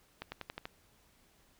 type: accelerating click train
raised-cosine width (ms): 0.3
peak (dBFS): -24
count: 6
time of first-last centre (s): 0.22-0.655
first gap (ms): 100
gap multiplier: 0.93
effects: pink hiss -67 dBFS RMS until 1.59 s